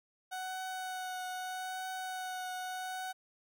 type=tone with vibrato; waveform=30% pulse; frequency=743 Hz; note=F#5; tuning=7 cents sharp; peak=-35 dBFS; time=0.31-3.13 s; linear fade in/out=20 ms; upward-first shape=triangle; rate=0.79 Hz; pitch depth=17 cents each way; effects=none